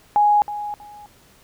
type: tone with echo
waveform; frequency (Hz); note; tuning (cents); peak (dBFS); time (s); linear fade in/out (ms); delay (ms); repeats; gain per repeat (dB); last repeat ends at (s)
sine; 830.6; G#5; 0; -12; 0.16-0.42; 0; 320; 2; -13; 1.06
effects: pink hiss -53 dBFS RMS until 1.43 s